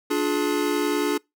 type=chord; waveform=square; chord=D diminished; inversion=none; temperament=just; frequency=293.7 / 352.4 / 422.9 Hz; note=D4 / F4 / Ab4; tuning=0 / +16 / +31 cents; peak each=-25 / -28 / -26 dBFS; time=0.1-1.18 s; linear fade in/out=10 ms; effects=noise-tail reverb RT60 0.2 s tail -25 dB re dry